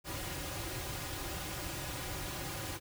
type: noise with comb filter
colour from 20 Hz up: pink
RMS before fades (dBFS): -40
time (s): 0.04-2.8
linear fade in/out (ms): 50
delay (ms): 4.5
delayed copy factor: -0.75
effects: none